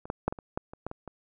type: clicks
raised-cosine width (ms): 1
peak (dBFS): -28 / -15 / -11 / -20 / -28 / -16 / -28 / -19 / -24 / -26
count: 10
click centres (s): 0.055 / 0.101 / 0.28 / 0.325 / 0.388 / 0.575 / 0.735 / 0.866 / 0.914 / 1.077
effects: none